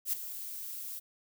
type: noise with ADSR envelope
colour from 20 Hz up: violet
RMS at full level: -29 dBFS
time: 0.05-1 s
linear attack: 81 ms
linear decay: 5 ms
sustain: -12 dB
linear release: 22 ms
effects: none